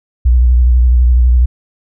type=tone with vibrato; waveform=sine; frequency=61.2 Hz; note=B1; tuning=15 cents flat; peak=-5 dBFS; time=0.25-1.46 s; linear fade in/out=10 ms; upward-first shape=sine; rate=12 Hz; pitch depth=62 cents each way; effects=none